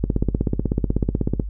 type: click train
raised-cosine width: 3 ms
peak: -6 dBFS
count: 23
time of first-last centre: 0.04-1.398 s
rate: 16.2 Hz
effects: noise-tail reverb RT60 0.1 s tail -17 dB re dry + added 50 Hz sine -26 dBFS peak until 1.49 s